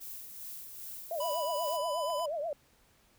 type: noise with tremolo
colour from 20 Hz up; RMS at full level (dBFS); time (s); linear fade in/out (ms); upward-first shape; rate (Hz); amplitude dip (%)
violet; -43; 0-1.78; 20; sine; 2.5; 40
type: tone with vibrato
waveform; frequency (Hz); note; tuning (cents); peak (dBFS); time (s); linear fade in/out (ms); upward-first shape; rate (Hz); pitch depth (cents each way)
sine; 626; D#5; +10; -32; 1.11-2.53; 2; triangle; 8.3; 200
type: tone with pitch glide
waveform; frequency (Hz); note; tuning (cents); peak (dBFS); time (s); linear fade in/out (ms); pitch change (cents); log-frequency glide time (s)
square; 987.8 to 1001.6; B5 to B5; 0 to +24; -35; 1.2-2.26; 5; +24; 1.48-2.08
type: clicks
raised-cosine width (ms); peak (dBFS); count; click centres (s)
0.3; -40; 3; 1.683 / 2.102 / 2.196
effects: pink hiss -66 dBFS RMS until 3.18 s